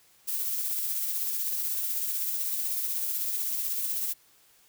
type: noise with tremolo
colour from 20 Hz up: violet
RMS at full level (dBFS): -29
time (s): 0.27-4.14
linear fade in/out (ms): 20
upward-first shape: sine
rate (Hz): 16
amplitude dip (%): 30
effects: white hiss -61 dBFS RMS until 4.68 s